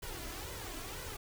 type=noise with flanger; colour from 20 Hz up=pink; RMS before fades=-43 dBFS; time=0.02-1.17 s; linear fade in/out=10 ms; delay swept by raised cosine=2 to 3 ms; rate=2 Hz; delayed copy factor=+0.65; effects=none